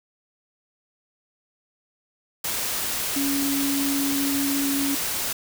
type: tone in noise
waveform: sine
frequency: 278.6 Hz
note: C#4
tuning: 9 cents sharp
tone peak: -23 dBFS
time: 3.16-4.95 s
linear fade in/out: 5 ms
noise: white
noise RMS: -27 dBFS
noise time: 2.44-5.33 s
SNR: +1 dB
effects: none